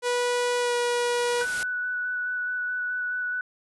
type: tone with pitch glide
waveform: sawtooth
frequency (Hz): 488.5 to 482.9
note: B4 to B4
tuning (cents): -19 to -39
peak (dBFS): -19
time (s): 0.02-1.46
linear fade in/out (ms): 50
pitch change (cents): -20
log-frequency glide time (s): 0.59-0.74
type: noise with exponential growth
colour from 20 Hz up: white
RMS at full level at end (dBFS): -32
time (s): 0.06-1.63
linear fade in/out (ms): 0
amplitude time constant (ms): 340
type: tone with vibrato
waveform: sine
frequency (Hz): 1482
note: F#6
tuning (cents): +2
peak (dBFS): -26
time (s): 1.41-3.41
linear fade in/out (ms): 2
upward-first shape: square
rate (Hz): 4.7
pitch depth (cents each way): 9
effects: resampled to 24000 Hz